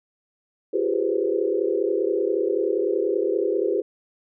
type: tone cluster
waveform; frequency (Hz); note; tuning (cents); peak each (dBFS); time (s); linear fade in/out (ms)
sine; 340.2 / 384.2 / 414.6 / 492.1 / 527; F4 / G4 / G#4 / B4 / C5; -45 / -35 / -3 / -6 / +12; -27 / -25 / -25 / -27 / -31; 0.73-3.82; 10
effects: none